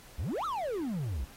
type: exponential two-way sweep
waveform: triangle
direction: up then down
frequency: 56 to 1364 to 56 Hz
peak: -29 dBFS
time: 0.18-1.25 s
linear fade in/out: 10 ms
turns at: 0.45 s
effects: pink hiss -54 dBFS RMS until 1.36 s + AAC 48 kbps